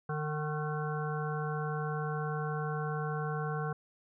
harmonic tone with a mistuned harmonic, 151.4 Hz, D#3, 47 cents flat, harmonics 1 / 3 / 5 / 7 / 9 / 10, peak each -34 / -39 / -41 / -42 / -44 / -44 dBFS, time 0.09-3.73 s, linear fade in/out 5 ms, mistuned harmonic 7, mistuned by +48 cents, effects none

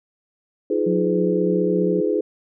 sine chord, F half-diminished seventh, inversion third, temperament just, 314.3 / 349.2 / 419.1 / 502.9 Hz, Eb4 / F4 / Ab4 / Cb5, +18 / 0 / +16 / +31 cents, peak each -24 / -25 / -21 / -25 dBFS, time 0.7-2.21 s, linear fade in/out 5 ms
sine tone with tremolo, 180.7 Hz, F#3, 41 cents flat, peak -21 dBFS, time 0.86-2.01 s, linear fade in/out 10 ms, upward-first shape sine, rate 3.4 Hz, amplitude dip 25%
effects none

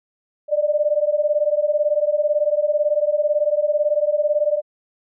sine beating tone pair, 587.3 / 605.3 Hz, D5 / D#5, 0 / -48 cents, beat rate 18 Hz, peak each -19 dBFS, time 0.48-4.62 s, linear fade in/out 50 ms, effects none

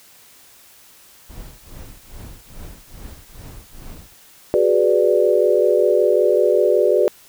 brown noise with tremolo, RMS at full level -33 dBFS, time 1.29-4.14 s, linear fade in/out 10 ms, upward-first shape triangle, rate 2.4 Hz, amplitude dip 100%
sine chord, G# half-diminished seventh, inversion third, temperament equal, 370 / 415.3 / 493.9 / 587.3 Hz, F#4 / G#4 / B4 / D5, 0 / 0 / 0 / 0 cents, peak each -18 dBFS, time 4.54-7.08 s, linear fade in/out 0 ms
effects white hiss -48 dBFS RMS until 7.28 s

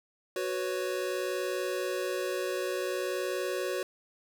square chord, F# suspended fourth, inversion none, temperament equal, 370 / 493.9 / 554.4 Hz, F#4 / B4 / C#5, 0 / 0 / 0 cents, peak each -34 / -37 / -36 dBFS, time 0.36-3.83 s, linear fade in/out 2 ms, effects none

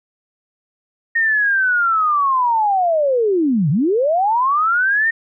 sine linear two-way sweep, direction down then up, 1856 to 130.81 to 1856 Hz, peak -13 dBFS, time 1.15-5.11 s, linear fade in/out 10 ms, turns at 3.7 s, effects none

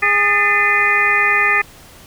harmonic tone with a mistuned harmonic, 410 Hz, G#4, 22 cents flat, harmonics 1 / 2 / 3 / 4 / 5 / 6, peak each -27 / -25 / -19 / -17 / -16 / -18 dBFS, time 0.02-1.62 s, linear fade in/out 10 ms, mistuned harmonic 4, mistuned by +140 cents, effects pink hiss -42 dBFS RMS until 2.06 s

